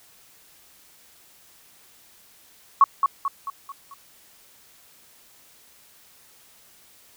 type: tone with echo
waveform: sine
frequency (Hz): 1108.7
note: C#6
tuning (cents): 0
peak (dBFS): -9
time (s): 2.81-2.84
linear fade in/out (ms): 2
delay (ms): 220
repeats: 5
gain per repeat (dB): -6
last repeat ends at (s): 3.94
effects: white hiss -54 dBFS RMS until 7.16 s